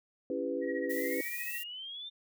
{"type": "chord", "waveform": "sine", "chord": "C# half-diminished seventh", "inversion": "none", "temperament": "just", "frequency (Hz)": [277.2, 332.6, 399.1, 498.9], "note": ["C#4", "E4", "G4", "B4"], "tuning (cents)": [0, 16, 31, 17], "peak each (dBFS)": [-37, -38, -38, -35], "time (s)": [0.3, 1.21], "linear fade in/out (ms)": 2}
{"type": "tone with tremolo", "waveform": "sine", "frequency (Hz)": 1904, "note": "A#6", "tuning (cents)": 36, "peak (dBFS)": -36, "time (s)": [0.61, 1.64], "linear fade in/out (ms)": 50, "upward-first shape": "triangle", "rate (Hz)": 14, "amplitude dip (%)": 95}
{"type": "exponential sweep", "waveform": "sine", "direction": "up", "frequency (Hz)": [1864.7, 3625], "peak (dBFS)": -40, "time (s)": [0.87, 2.1], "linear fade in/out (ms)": 20}
{"type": "noise", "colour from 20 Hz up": "violet", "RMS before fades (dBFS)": -41, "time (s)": [0.89, 1.64], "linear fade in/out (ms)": 20}
{"effects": []}